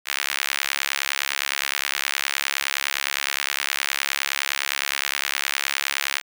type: tone with high-pass filter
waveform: sawtooth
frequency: 69.7 Hz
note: C#2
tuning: 10 cents sharp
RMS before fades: -26 dBFS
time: 0.05-6.22 s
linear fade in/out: 50 ms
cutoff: 2000 Hz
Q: 1.3
effects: none